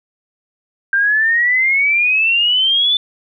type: exponential sweep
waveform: sine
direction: up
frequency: 1576 to 3529 Hz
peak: -11 dBFS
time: 0.93-2.97 s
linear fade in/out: 2 ms
effects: none